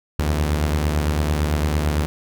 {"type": "beating tone pair", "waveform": "sawtooth", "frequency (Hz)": [74.5, 83.4], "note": ["D2", "E2"], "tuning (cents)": [25, 21], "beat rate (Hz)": 8.9, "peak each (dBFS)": [-15, -22], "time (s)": [0.19, 2.06], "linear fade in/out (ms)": 0, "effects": []}